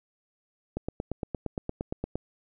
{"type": "click train", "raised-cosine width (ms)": 2, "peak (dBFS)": -17, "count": 13, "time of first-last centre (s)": [0.77, 2.156], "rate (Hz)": 8.66, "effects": []}